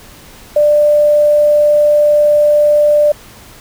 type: tone with quantisation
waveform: sine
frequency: 593 Hz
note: D5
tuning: 17 cents sharp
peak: -6 dBFS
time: 0.56-3.12 s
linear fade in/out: 5 ms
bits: 6
effects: pink hiss -38 dBFS RMS until 3.6 s